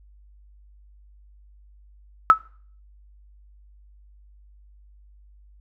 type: tone with exponential decay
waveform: sine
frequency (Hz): 1300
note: E6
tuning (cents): -24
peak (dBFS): -4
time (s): 2.3-2.39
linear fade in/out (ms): 0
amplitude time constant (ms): 18
effects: noise-tail reverb RT60 0.5 s tail -21 dB re dry + added 50 Hz sine -49 dBFS peak until 5.6 s